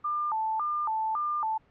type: tone with vibrato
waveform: sine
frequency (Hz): 1027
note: C6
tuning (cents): -33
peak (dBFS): -26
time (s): 0.04-1.58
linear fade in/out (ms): 10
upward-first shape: square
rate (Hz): 1.8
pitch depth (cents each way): 270
effects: pink hiss -63 dBFS RMS until 1.7 s + low-pass 2000 Hz 12 dB/octave